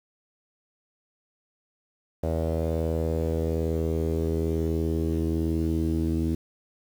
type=tone with low-pass filter sweep; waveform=sawtooth; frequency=81.1 Hz; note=E2; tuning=28 cents flat; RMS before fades=-26 dBFS; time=2.23-6.35 s; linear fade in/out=5 ms; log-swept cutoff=580 to 300 Hz; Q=4.1; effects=8-bit